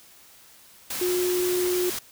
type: tone in noise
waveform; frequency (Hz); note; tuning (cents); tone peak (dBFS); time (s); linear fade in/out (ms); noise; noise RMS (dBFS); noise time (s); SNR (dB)
sine; 360; F#4; -47; -22; 1.01-1.9; 5; white; -31; 0.9-1.99; +6
effects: white hiss -52 dBFS RMS until 2.11 s